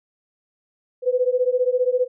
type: beating tone pair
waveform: sine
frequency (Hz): 493.9 / 508.9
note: B4 / C5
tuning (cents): 0 / -48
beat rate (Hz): 15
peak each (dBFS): -20 / -20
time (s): 1.02-2.08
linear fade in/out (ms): 50
effects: none